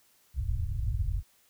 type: low-pass noise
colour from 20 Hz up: white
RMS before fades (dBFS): -30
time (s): 0.34-1.23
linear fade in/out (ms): 50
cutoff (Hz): 110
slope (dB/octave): 48
effects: white hiss -65 dBFS RMS until 1.49 s